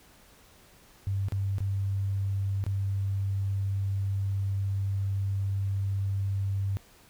sine tone with dropouts, 98.2 Hz, G2, 4 cents sharp, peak -26 dBFS, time 1.07-6.77 s, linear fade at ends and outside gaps 0 ms, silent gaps 1.285-1.322 / 1.583-1.605 / 2.64-2.665 s, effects pink hiss -57 dBFS RMS until 7.09 s

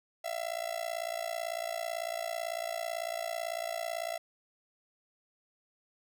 45% pulse tone with amplitude modulation, 670 Hz, E5, 28 cents sharp, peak -30 dBFS, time 0.24-4.18 s, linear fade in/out 10 ms, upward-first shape sine, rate 58 Hz, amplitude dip 95%, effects none

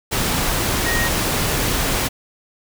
sine tone in noise, 1874 Hz, A#6, 9 cents sharp, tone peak -21 dBFS, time 0.85-1.09 s, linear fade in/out 20 ms, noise pink, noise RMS -20 dBFS, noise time 0.11-2.09 s, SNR -4 dB, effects none

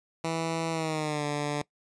10% pulse tone with pitch glide, 163.8 to 146.77 Hz, E3 to D3, -11 to -1 cents, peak -20 dBFS, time 0.24-1.62 s, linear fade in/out 5 ms, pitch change -190 cents, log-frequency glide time 0.71-1.25 s, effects noise-tail reverb RT60 0.1 s tail -21 dB re dry + resampled to 22050 Hz

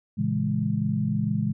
sine chord, A# half-diminished seventh, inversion none, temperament equal with one note detuned, 114.14 / 138.59 / 164.81 / 207.7 Hz, A#2 / C#3 / E3 / G#3, -36 / 0 / 0 / 0 cents, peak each -29 / -29 / -29 / -26 dBFS, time 0.17-1.53 s, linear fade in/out 20 ms, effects none

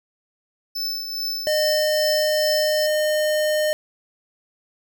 square tone with tremolo, 5274 Hz, E8, in tune, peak -23 dBFS, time 0.75-2.87 s, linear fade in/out 10 ms, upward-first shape triangle, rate 2.4 Hz, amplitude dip 55%
square tone, 610 Hz, D#5, 34 cents flat, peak -19 dBFS, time 1.47-3.73 s, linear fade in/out 0 ms
effects none

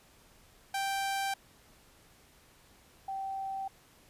sawtooth / sine tone pair in turn, 784 / 776.3 Hz, G5 / G5, 0 / -17 cents, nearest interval unison, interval 17 cents, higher first, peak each -27 / -34 dBFS, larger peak first, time 0.74-1.34 / 3.08-3.68 s, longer neither, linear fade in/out 5 ms, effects pink hiss -61 dBFS RMS until 4.09 s + resampled to 32000 Hz

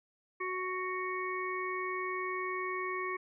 harmonic tone, 370 Hz, F#4, in tune, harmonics 1 / 3 / 5 / 6, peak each -38 / -37 / -42 / -40 dBFS, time 0.4-3.17 s, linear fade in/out 10 ms, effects none

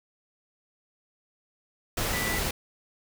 sine tone in noise, 1975.5 Hz, B6, in tune, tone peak -31 dBFS, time 2.13-2.39 s, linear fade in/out 5 ms, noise pink, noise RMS -29 dBFS, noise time 1.97-2.51 s, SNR -5 dB, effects none

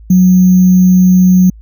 sine tone with sample-and-hold, 183.5 Hz, F#3, 14 cents flat, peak -3 dBFS, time 0.1-1.5 s, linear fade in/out 5 ms, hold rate 6300 Hz, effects added 54 Hz sine -32 dBFS peak until 1.61 s

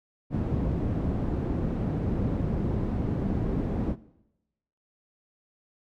white low-pass noise, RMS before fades -28 dBFS, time 0.3-3.96 s, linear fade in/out 50 ms, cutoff 230 Hz, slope 12 dB/octave, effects noise-tail reverb RT60 0.9 s tail -19 dB re dry

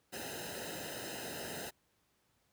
pink noise with comb filter, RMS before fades -43 dBFS, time 0.12-1.71 s, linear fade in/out 20 ms, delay 0.88 ms, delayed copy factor -0.95, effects pink hiss -75 dBFS RMS until 2.52 s + high-pass 60 Hz 12 dB/octave

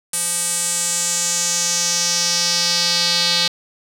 square tone with band-pass filter sweep, 173.4 Hz, F3, 12 cents flat, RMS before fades -19 dBFS, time 0.13-3.48 s, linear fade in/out 5 ms, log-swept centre 9200 to 4200 Hz, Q 3.4, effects 7-bit

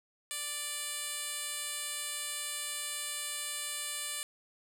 10% pulse tone with band-pass filter, 587.3 Hz, D5, in tune, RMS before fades -38 dBFS, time 0.31-4.23 s, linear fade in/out 0 ms, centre 9200 Hz, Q 0.92, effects 11-bit

